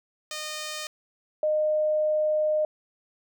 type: tone pair in turn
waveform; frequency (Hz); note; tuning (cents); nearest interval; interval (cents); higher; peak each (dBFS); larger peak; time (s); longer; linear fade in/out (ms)
5% pulse / sine; 613 / 613; D#5 / D#5; -26 / -26; unison; 0; neither; -21 / -21; neither; 0.31-0.87 / 1.43-2.65; second; 2
effects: none